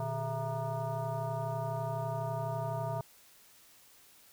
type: tone with frequency modulation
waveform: sine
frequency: 392 Hz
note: G4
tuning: in tune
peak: -32 dBFS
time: 0-3.01 s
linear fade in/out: 2 ms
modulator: 272 Hz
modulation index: 2.2
effects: white hiss -60 dBFS RMS until 4.32 s